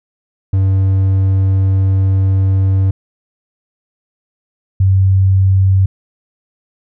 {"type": "tone pair in turn", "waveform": ["triangle", "sine"], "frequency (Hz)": [96, 95.63], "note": ["G2", "G2"], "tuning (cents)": [-36, -42], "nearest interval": "unison", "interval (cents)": 6, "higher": "first", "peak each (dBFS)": -7, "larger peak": "neither", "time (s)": [[0.53, 2.91], [4.8, 5.86]], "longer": "first", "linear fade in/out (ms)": 5, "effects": []}